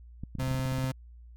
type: clicks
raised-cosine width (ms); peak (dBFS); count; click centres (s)
5; -24; 12; 0.236 / 0.353 / 0.387 / 0.427 / 0.478 / 0.513 / 0.546 / 0.595 / 0.657 / 0.722 / 0.785 / 0.842
type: tone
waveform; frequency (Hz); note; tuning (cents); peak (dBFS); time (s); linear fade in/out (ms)
35% pulse; 130.81; C3; 0; -27; 0.39-0.92; 10
effects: added 59 Hz sine -47 dBFS peak until 1.36 s